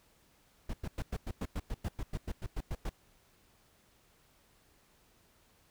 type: noise bursts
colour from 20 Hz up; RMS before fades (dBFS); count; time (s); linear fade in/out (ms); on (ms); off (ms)
brown; -35; 16; 0.69-2.895; 5; 45; 99
effects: pink hiss -67 dBFS RMS until 5.7 s